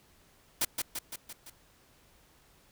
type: noise with echo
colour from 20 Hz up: white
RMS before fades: -28 dBFS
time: 0.61-0.65 s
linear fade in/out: 5 ms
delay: 170 ms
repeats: 5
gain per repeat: -4 dB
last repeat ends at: 1.5 s
effects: pink hiss -63 dBFS RMS until 2.71 s